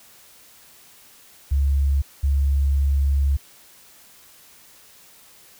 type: tone pair in turn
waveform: sine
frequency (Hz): 69.6 / 69.6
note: C#2 / C#2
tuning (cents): +8 / +8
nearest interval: unison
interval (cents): 0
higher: neither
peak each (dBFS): -16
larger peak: neither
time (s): 1.51-2.02 / 2.23-3.37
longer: second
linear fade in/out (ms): 10
effects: white hiss -50 dBFS RMS until 5.59 s